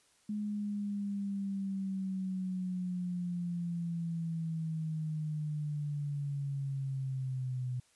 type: linear sweep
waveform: sine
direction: down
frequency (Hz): 210.3 to 124.8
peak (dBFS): -33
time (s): 0.29-7.8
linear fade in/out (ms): 5
effects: white hiss -68 dBFS RMS until 7.95 s + resampled to 24000 Hz